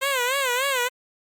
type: tone with vibrato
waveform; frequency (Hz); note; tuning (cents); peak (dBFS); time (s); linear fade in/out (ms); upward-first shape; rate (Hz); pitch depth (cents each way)
10% pulse; 521; C5; -7; -13; 0.01-0.89; 20; sine; 3.4; 130
effects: Opus 48 kbps